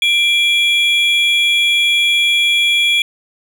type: tone pair together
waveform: triangle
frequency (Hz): 2368 / 3349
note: D7 / G#7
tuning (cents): +14 / +14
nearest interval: tritone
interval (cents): 600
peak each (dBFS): -12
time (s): 0.02-3.02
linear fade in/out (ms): 2
effects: none